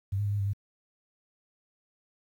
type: tone with pitch steps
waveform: sine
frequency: 97.7 / 103 / 101.4 / 102.6 / 98.9 / 101.2 Hz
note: G2 / G#2 / G#2 / G#2 / G2 / G#2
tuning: -5 / -14 / -41 / -21 / +16 / -44 cents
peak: -26 dBFS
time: 0.12-0.534 s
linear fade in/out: 10 ms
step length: 69 ms
effects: 10-bit